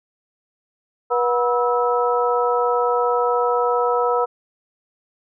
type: harmonic tone with a mistuned harmonic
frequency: 242.8 Hz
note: B3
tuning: 29 cents flat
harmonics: 2 / 3 / 4 / 5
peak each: -19 / -24 / -23 / -23 dBFS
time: 1.1-4.26 s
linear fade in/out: 20 ms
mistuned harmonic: 5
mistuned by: +120 cents
effects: none